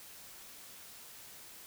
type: silence
effects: white hiss -52 dBFS RMS until 1.66 s